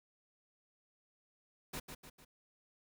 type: noise with echo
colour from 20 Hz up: pink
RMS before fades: -42 dBFS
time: 1.73-1.8 s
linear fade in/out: 10 ms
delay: 150 ms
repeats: 3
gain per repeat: -6 dB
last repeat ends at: 2.25 s
effects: none